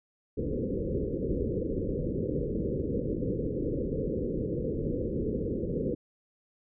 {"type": "low-pass noise", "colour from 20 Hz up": "white", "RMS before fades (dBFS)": -31, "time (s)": [0.37, 5.95], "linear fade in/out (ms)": 10, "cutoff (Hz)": 520, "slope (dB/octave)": 96, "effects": []}